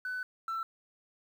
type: tone pair in turn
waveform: sine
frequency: 1500 / 1336.3 Hz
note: F#6 / E6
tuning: +23 / +23 cents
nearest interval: major second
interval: 200 cents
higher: first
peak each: -32 / -30 dBFS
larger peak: second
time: 0.05-0.23 / 0.48-0.63 s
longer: first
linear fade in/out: 2 ms
effects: tanh soft clip ceiling -31 dBFS + 10-bit